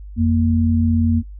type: tone pair together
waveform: sine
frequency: 87.31 / 232.6 Hz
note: F2 / A#3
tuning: 0 / -4 cents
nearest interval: octave + perfect fourth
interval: 1696 cents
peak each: -16 dBFS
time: 0.16-1.23 s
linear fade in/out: 50 ms
effects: noise-tail reverb RT60 0.1 s tail -24 dB re dry + added 50 Hz sine -32 dBFS peak until 1.39 s